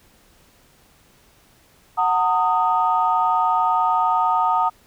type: chord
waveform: sine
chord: D# minor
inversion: first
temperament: equal with one note detuned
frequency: 740 / 911 / 1244.5 Hz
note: F#5 / A#5 / D#6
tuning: 0 / -40 / 0 cents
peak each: -21 / -19 / -20 dBFS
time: 1.97-4.7 s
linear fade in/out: 20 ms
effects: tanh soft clip ceiling -6 dBFS + pink hiss -55 dBFS RMS until 4.86 s